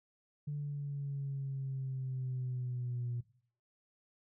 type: exponential sweep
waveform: sine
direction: down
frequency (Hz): 146.83 to 120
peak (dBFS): -34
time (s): 0.47-3.21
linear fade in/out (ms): 10
effects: noise-tail reverb RT60 0.5 s tail -17 dB re dry + tanh soft clip ceiling -31 dBFS